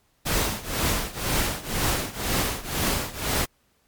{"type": "noise with tremolo", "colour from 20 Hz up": "pink", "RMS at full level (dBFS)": -22, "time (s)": [0.25, 3.46], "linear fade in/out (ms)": 20, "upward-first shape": "triangle", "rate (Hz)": 2, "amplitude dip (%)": 90, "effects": ["pink hiss -66 dBFS RMS until 3.87 s", "MP3 96 kbps"]}